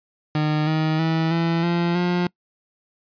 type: tone with pitch steps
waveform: 30% pulse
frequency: 152.4 / 157.05 / 161.84 / 166.77 / 171.86 / 177.1 Hz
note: D#3 / D#3 / E3 / E3 / F3 / F3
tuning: -36 / +16 / -32 / +20 / -28 / +24 cents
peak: -16 dBFS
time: 0.35-2.27 s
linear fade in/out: 2 ms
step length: 320 ms
effects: noise-tail reverb RT60 0.1 s tail -25 dB re dry + resampled to 11025 Hz